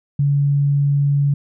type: tone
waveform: sine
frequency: 142.1 Hz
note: C#3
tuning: 43 cents sharp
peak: -13 dBFS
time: 0.19-1.34 s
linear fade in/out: 5 ms
effects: none